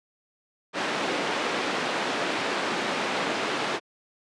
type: band-pass noise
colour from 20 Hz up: pink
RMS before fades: -28 dBFS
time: 0.73-3.8 s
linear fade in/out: 50 ms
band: 280 to 3400 Hz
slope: 12 dB/octave
effects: high-pass 150 Hz 12 dB/octave + resampled to 22050 Hz